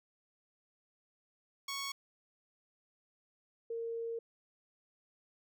10% pulse / sine tone pair in turn, 1108.7 / 460.4 Hz, C#6 / A#4, 0 / -22 cents, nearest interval octave + minor third, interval 1522 cents, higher first, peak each -29 / -36 dBFS, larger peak first, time 1.68-1.92 / 3.7-4.19 s, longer second, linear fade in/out 5 ms, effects none

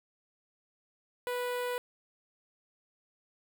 sawtooth tone with notch filter, 492.1 Hz, B4, 6 cents flat, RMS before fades -34 dBFS, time 1.27-1.78 s, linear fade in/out 0 ms, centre 5900 Hz, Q 1, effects none

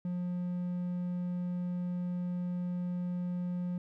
triangle tone, 178 Hz, F3, 33 cents sharp, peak -30 dBFS, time 0.05-3.78 s, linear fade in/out 2 ms, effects none

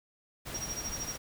pink noise, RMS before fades -41 dBFS, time 0.45-1.18 s, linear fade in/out 20 ms
sine tone with tremolo, 5650 Hz, F8, 19 cents sharp, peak -32 dBFS, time 0.54-1.16 s, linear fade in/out 5 ms, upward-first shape triangle, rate 13 Hz, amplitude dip 100%
effects none

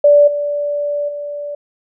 sine tone with level steps, 582 Hz, D5, 16 cents flat, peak -5 / -16 / -22 dBFS, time 0.04-1.55 s, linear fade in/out 5 ms, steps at 0.27 / 1.08 s, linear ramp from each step 10 ms, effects none

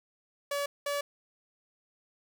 sawtooth tone pair in turn, 570 / 572.9 Hz, C#5 / D5, +48 / -43 cents, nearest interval unison, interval 9 cents, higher second, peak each -26 dBFS, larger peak neither, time 0.51-0.66 / 0.86-1.01 s, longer neither, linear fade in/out 5 ms, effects 10-bit

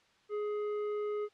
sine tone with tanh clipping, 418.2 Hz, G#4, 12 cents sharp, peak -34 dBFS, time 0.29-1.29 s, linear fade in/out 50 ms, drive 9 dB, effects white hiss -67 dBFS RMS until 1.33 s + low-pass 4000 Hz 12 dB/octave

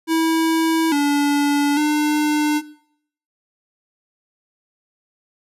square tone with pitch steps, 324.9 / 287.5 / 300.3 Hz, E4 / D4 / D4, -25 / -37 / +39 cents, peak -16 dBFS, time 0.07-2.62 s, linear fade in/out 50 ms, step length 850 ms, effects noise-tail reverb RT60 0.7 s tail -20 dB re dry + resampled to 32000 Hz

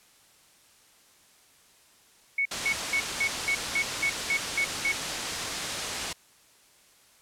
sine tone bursts, 2217 Hz, C#7, in tune, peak -23 dBFS, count 10, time 2.38-4.92 s, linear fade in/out 5 ms, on 74 ms, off 200 ms
white low-pass noise, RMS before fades -34 dBFS, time 2.51-6.13 s, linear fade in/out 5 ms, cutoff 7200 Hz, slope 12 dB/octave
effects white hiss -59 dBFS RMS until 7.21 s + low-pass 11000 Hz 12 dB/octave

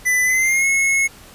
square tone with pitch glide, 1998 to 2179 Hz, B6 to C#7, +20 to -30 cents, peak -15 dBFS, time 0.05-1.08 s, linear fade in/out 20 ms, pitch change +150 cents, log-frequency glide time 0.24-0.66 s, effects pink hiss -43 dBFS RMS until 1.34 s + resampled to 32000 Hz

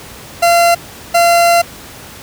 40% pulse tone bursts at uneven times, 686 Hz, F5, 31 cents flat, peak -6 dBFS, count 2, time 0.42-0.75 / 1.14-1.62 s, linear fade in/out 10 ms, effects pink hiss -33 dBFS RMS until 2.22 s + high-pass 60 Hz 12 dB/octave

